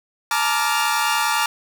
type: chord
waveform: sawtooth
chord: Bb major seventh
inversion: third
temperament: equal with one note detuned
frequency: 862.4 / 932.3 / 1174.7 / 1396.9 Hz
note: A5 / Bb5 / D6 / F6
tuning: -35 / 0 / 0 / 0 cents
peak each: -20 dBFS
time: 0.31-1.46 s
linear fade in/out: 2 ms
effects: none